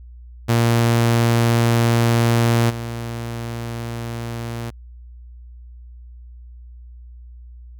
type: tone with level steps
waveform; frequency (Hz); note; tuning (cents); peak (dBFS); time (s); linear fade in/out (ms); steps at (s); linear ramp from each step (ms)
sawtooth; 116.9; A#2; +5; -10 / -22; 0.48-4.71; 20; 2.69; 20
effects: added 60 Hz sine -37 dBFS peak until 7.79 s